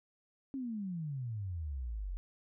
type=exponential sweep; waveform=sine; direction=down; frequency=277.2 to 42.38 Hz; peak=-36 dBFS; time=0.54-2.17 s; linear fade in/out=0 ms; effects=none